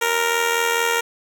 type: tone with amplitude modulation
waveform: 10% pulse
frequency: 466.1 Hz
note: A#4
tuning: in tune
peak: -7 dBFS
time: 0.01-1.01 s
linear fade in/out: 10 ms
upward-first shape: sine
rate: 84.6 Hz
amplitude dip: 55%
effects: none